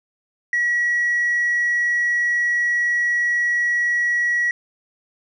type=tone with tanh clipping; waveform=triangle; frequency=1923 Hz; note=B6; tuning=47 cents flat; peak=-17 dBFS; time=0.53-4.51 s; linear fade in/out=2 ms; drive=5 dB; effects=none